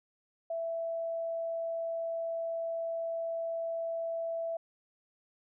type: tone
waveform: sine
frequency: 663 Hz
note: E5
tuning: 10 cents sharp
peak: -32 dBFS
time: 0.5-4.57 s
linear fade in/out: 5 ms
effects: none